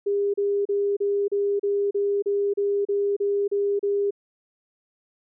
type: tone bursts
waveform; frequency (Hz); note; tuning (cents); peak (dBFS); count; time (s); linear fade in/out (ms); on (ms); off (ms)
sine; 403.6; G#4; -49; -20; 13; 0.06-4.108; 10; 280; 34
effects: none